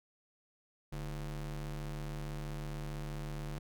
square ring-modulated tone, 90.8 Hz, F#2, 32 cents flat, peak -36 dBFS, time 0.92-3.59 s, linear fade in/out 10 ms, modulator 53.1 Hz, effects none

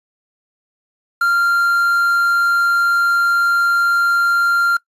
triangle tone with quantisation, 1389 Hz, F6, 10 cents flat, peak -10 dBFS, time 1.21-4.77 s, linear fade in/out 5 ms, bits 6, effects noise-tail reverb RT60 0.1 s tail -22 dB re dry + resampled to 32000 Hz

